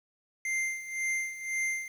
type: tone with tremolo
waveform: square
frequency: 2093 Hz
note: C7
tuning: in tune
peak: -28 dBFS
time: 0.45-1.88 s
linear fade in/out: 2 ms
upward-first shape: sine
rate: 1.9 Hz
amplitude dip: 75%
effects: low-pass 10000 Hz 12 dB/octave + 9-bit